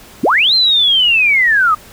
sine linear two-way sweep, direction up then down, 134.5 to 4186 to 1196 Hz, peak -8 dBFS, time 0.23-1.75 s, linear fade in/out 10 ms, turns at 0.54 s, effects pink hiss -39 dBFS RMS until 1.92 s

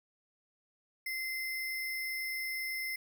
sine tone with sample-and-hold, 2074 Hz, C7, 16 cents flat, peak -34 dBFS, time 1.06-2.96 s, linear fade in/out 5 ms, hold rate 7350 Hz, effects none

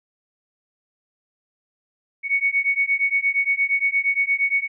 sine beating tone pair, 2221 / 2229.6 Hz, C#7 / C#7, +3 / +9 cents, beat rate 8.6 Hz, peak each -21 dBFS, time 2.23-4.68 s, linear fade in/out 50 ms, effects none

